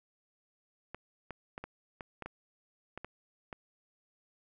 clicks, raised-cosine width 0.5 ms, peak -26 dBFS, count 10, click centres 0.946 / 1.307 / 1.579 / 1.64 / 2.008 / 2.223 / 2.26 / 2.976 / 3.046 / 3.528 s, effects none

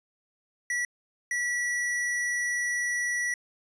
square tone pair in turn, 1944 / 1944 Hz, B6 / B6, -28 / -28 cents, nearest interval unison, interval 0 cents, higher neither, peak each -27 dBFS, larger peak neither, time 0.7-0.85 / 1.31-3.34 s, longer second, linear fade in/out 2 ms, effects resampled to 22050 Hz

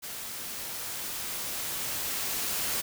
white noise with level ramp, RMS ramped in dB -39 to -30 dBFS, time 0.02-2.82 s, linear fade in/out 20 ms, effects none

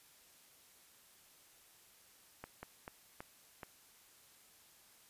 slowing click train, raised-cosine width 0.5 ms, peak -30 dBFS, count 5, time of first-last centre 2.44-3.632 s, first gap 190 ms, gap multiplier 1.31, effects white hiss -64 dBFS RMS until 5.09 s + resampled to 32000 Hz

